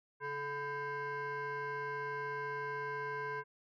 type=tone with frequency modulation; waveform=sine; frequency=1005 Hz; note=B5; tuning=30 cents sharp; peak=-35 dBFS; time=0.2-3.44 s; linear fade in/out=50 ms; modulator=572 Hz; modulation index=1.3; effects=tanh soft clip ceiling -34 dBFS